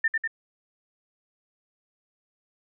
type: tone with echo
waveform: sine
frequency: 1800 Hz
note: A6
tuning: 39 cents sharp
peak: -19 dBFS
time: 0.04-0.08 s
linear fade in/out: 5 ms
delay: 98 ms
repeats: 2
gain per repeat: -3 dB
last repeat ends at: 0.276 s
effects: none